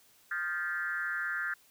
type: tone with frequency modulation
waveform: sine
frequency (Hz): 1568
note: G6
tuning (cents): 0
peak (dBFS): -31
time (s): 0.31-1.54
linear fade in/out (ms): 5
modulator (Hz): 170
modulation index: 1.4
effects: white hiss -63 dBFS RMS until 1.7 s